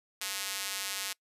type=tone with high-pass filter; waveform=square; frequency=98 Hz; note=G2; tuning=in tune; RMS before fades=-36 dBFS; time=0.21-1.13 s; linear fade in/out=5 ms; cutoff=2600 Hz; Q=0.54; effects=noise-tail reverb RT60 0.1 s tail -24 dB re dry + resampled to 32000 Hz